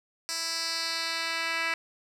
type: tone with band-pass filter sweep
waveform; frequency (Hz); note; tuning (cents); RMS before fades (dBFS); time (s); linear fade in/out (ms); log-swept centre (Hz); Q
10% pulse; 329.6; E4; 0; -31; 0.29-1.74; 0; 6100 to 2600; 2.1
effects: none